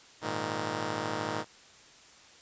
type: chord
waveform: 5% pulse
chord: Ab suspended second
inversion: none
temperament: just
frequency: 103.83 / 116.8 / 155.74 Hz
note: Ab2 / Bb2 / Eb3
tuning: 0 / +4 / +2 cents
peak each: -26 dBFS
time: 0.21-1.45 s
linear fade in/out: 50 ms
effects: white hiss -55 dBFS RMS until 2.41 s + resampled to 16000 Hz